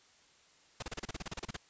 pink noise bursts, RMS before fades -39 dBFS, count 14, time 0.8-1.566 s, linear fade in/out 5 ms, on 25 ms, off 32 ms, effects white hiss -64 dBFS RMS until 1.69 s + resampled to 16000 Hz

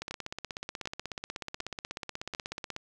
two click trains, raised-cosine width 0.2 ms, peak -19 / -19 dBFS, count 46 / 4, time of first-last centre 0.02-2.764 / 0.11-2.349 s, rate 16.4 / 1.34 Hz, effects none

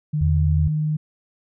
sine tone with pitch glide, 151.2 to 153.22 Hz, D#3 to D#3, -49 to -26 cents, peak -19 dBFS, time 0.13-0.97 s, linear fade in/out 10 ms, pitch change +23 cents, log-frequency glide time 0.45-0.67 s
sine tone, 82.41 Hz, E2, in tune, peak -17 dBFS, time 0.21-0.68 s, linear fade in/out 5 ms
effects none

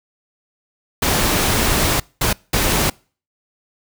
pink noise bursts at uneven times, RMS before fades -17 dBFS, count 3, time 1.02-2 / 2.21-2.33 / 2.53-2.9 s, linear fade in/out 5 ms, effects noise-tail reverb RT60 0.4 s tail -26 dB re dry

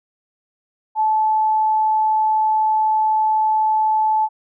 sine tone, 868 Hz, A5, 24 cents flat, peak -14 dBFS, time 0.95-4.29 s, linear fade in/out 50 ms, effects none

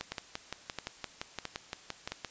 two click trains, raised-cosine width 0.2 ms, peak -18 / -18 dBFS, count 4 / 14, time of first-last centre 0.12-2.12 / 0.01-2.248 s, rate 1.5 / 5.81 Hz, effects white hiss -54 dBFS RMS until 2.3 s + resampled to 16000 Hz

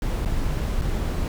brown noise with dropouts, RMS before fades -24 dBFS, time 0.02-1.28 s, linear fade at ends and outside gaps 1 ms, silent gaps 0.25-0.258 / 0.813-0.819 s, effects none

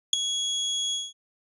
30% pulse tone with ADSR envelope, 3335 Hz, G#7, 7 cents sharp, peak -10 dBFS, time 0.13-1.13 s, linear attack 3 ms, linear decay 7 ms, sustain -13 dB, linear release 200 ms, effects resampled to 24000 Hz

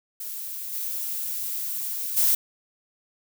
violet noise with level steps, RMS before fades -34 / -30 / -20 dBFS, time 0.2-2.35 s, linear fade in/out 5 ms, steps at 0.72 / 2.16 s, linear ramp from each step 20 ms, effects none

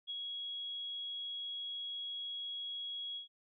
sine tone with ADSR envelope, 3322 Hz, G#7, in tune, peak -37 dBFS, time 0.07-3.28 s, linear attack 31 ms, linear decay 29 ms, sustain -2 dB, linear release 120 ms, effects none

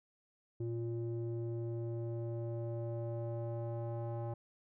square tone with low-pass filter sweep, 116.4 Hz, A#2, 2 cents flat, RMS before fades -39 dBFS, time 0.6-4.34 s, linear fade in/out 5 ms, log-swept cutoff 350 to 760 Hz, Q 2.7, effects none

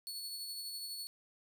sawtooth tone with tremolo, 4410 Hz, C#8, 10 cents flat, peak -37 dBFS, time 0.07-1.07 s, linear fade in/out 0 ms, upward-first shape sine, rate 12 Hz, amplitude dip 30%, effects none

